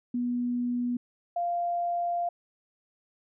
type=tone pair in turn; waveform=sine; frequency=243.8 / 695.2 Hz; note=B3 / F5; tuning=-22 / -8 cents; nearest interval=octave + tritone; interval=1814 cents; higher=second; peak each=-26 / -26 dBFS; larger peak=neither; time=0.14-0.97 / 1.36-2.29 s; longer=second; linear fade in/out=5 ms; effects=none